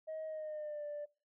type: tone with pitch glide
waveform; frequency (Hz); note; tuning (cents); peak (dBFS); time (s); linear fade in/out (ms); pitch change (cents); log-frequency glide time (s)
sine; 631 to 588.7; D#5 to D5; +24 to +4; -38; 0.07-1.06; 20; -120; 0.26-0.85
effects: noise-tail reverb RT60 0.4 s tail -24 dB re dry + tanh soft clip ceiling -37 dBFS